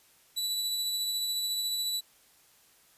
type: tone with tremolo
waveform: sawtooth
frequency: 3951 Hz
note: B7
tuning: in tune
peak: -25 dBFS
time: 0.36-2.01 s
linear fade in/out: 20 ms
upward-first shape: sine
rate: 14 Hz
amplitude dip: 25%
effects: white hiss -62 dBFS RMS until 2.97 s + resampled to 32000 Hz